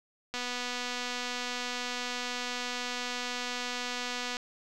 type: click train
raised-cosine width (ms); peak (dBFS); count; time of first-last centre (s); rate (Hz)
0.2; -18; 992; 0.34-4.368; 246
effects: none